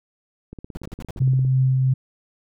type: click train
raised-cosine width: 3 ms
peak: -23 dBFS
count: 17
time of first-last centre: 0.53-1.45 s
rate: 17.4 Hz
type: noise bursts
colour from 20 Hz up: brown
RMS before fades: -33 dBFS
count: 6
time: 0.75-1.191 s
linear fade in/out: 0 ms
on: 21 ms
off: 63 ms
type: tone with tremolo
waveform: sine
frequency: 130.81 Hz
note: C3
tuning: in tune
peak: -14 dBFS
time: 1.2-1.94 s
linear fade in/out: 10 ms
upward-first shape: triangle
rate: 3 Hz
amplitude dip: 25%
effects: none